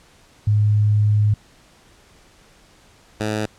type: tone pair in turn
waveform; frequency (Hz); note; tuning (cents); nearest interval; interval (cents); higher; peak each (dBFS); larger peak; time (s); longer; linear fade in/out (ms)
sine / 10% pulse; 105 / 107.27; G#2 / A2; +19 / -44; unison; 37; second; -13; neither; 0.47-1.34 / 3.2-3.46; first; 5
effects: pink hiss -52 dBFS RMS until 3.58 s + low-pass 9000 Hz 12 dB/octave